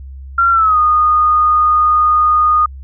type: tone with pitch glide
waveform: sine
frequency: 1373 to 1230.3 Hz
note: F6 to D#6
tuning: -30 to -20 cents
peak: -8 dBFS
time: 0.38-2.66 s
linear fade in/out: 5 ms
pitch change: -190 cents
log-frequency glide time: 0.51-0.78 s
effects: added 67 Hz sine -28 dBFS peak until 2.83 s